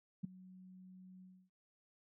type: tone with ADSR envelope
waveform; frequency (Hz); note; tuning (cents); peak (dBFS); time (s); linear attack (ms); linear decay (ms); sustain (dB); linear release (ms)
sine; 185.3; F#3; +3; -34; 0.23-1.5; 15; 8; -20; 280
effects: none